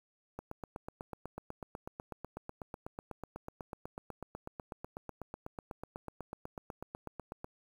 click train, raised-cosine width 1 ms, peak -27 dBFS, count 58, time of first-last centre 0.39-7.444 s, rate 8.08 Hz, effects 9-bit

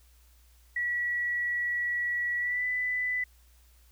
sine tone with pitch glide, 1935 to 1994 Hz, B6 to B6, -36 to +16 cents, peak -27 dBFS, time 0.76-3.24 s, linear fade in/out 5 ms, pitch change +52 cents, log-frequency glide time 2.38-2.66 s, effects added 60 Hz sine -57 dBFS peak until 3.91 s + white hiss -65 dBFS RMS until 3.91 s

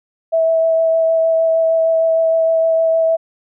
sine tone with vibrato, 652 Hz, E5, 19 cents flat, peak -11 dBFS, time 0.32-3.17 s, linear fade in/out 20 ms, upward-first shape sine, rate 6.5 Hz, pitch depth 10 cents each way, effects none

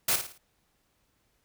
white noise with echo, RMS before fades -25 dBFS, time 0.08-0.16 s, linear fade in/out 5 ms, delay 55 ms, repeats 4, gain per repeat -8 dB, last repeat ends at 0.38 s, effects pink hiss -72 dBFS RMS until 1.44 s

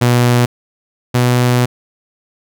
sawtooth tone pair in turn, 121.7 / 123.33 Hz, B2 / B2, -25 / -2 cents, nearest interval unison, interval 23 cents, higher second, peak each -5 / -6 dBFS, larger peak first, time 0.01-0.46 / 1.14-1.66 s, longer second, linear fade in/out 10 ms, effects none

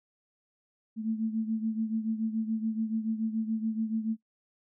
sine beating tone pair, 220 / 227 Hz, A3 / A#3, 0 / -46 cents, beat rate 7 Hz, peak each -29 / -34 dBFS, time 0.96-4.17 s, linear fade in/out 50 ms, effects noise-tail reverb RT60 0.1 s tail -22 dB re dry

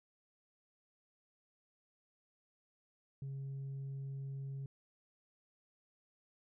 sine tone, 136.6 Hz, C#3, 25 cents flat, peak -38 dBFS, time 3.22-4.66 s, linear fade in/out 2 ms, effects tanh soft clip ceiling -39 dBFS

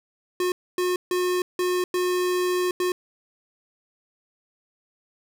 square tone bursts at uneven times, 361.4 Hz, F#4, 41 cents flat, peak -22 dBFS, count 6, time 0.4-0.52 / 0.78-0.96 / 1.11-1.42 / 1.59-1.84 / 1.94-2.71 / 2.8-2.92 s, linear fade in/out 2 ms, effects none

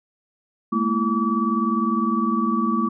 sine tone cluster, 212.5 / 232.3 / 332.1 / 1147 Hz, G#3 / A#3 / E4 / D6, +40 / -6 / +13 / -41 cents, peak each -24 / -23 / -27 / -23 dBFS, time 0.72-2.89 s, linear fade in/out 10 ms, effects none

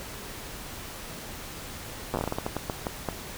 slowing click train, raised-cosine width 1 ms, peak -14 dBFS, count 15, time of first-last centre 2.14-3.087 s, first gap 8 ms, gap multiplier 1.29, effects pink hiss -40 dBFS RMS until 3.37 s

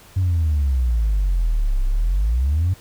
sine exponential two-way sweep, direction down then up, 96.2 to 31.73 to 96.2 Hz, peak -14 dBFS, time 0.16-2.74 s, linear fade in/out 10 ms, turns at 1.84 s, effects tanh soft clip ceiling -13 dBFS + pink hiss -47 dBFS RMS until 2.8 s

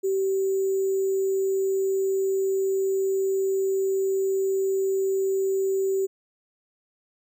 sine tone with sample-and-hold, 385.4 Hz, G4, 29 cents flat, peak -21 dBFS, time 0.03-6.07 s, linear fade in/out 20 ms, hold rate 7350 Hz, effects none

